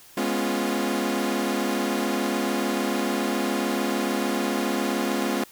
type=chord; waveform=sawtooth; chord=C# dominant seventh; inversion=second; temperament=equal with one note detuned; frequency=207.7 / 246.9 / 273.8 / 349.2 Hz; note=G#3 / B3 / C#4 / E#4; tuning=0 / 0 / -21 / 0 cents; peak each=-25 / -25 / -25 / -25 dBFS; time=0.17-5.44 s; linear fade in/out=5 ms; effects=white hiss -50 dBFS RMS until 5.51 s